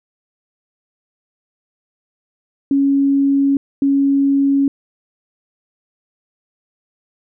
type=tone pair in turn; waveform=sine; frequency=277.2 / 277.2 Hz; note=C#4 / C#4; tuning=0 / 0 cents; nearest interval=unison; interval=0 cents; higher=neither; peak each=-11 dBFS; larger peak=neither; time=2.71-3.57 / 3.82-4.68 s; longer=neither; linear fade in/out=2 ms; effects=none